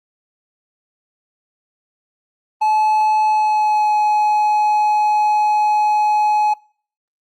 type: tone with pitch glide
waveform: triangle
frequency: 860 to 845.2 Hz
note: A5 to G#5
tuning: -40 to +30 cents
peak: -11 dBFS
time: 2.61-6.54 s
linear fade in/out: 10 ms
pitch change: -30 cents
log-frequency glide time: 3.24-3.96 s
effects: noise-tail reverb RT60 0.5 s tail -25 dB re dry + Opus 24 kbps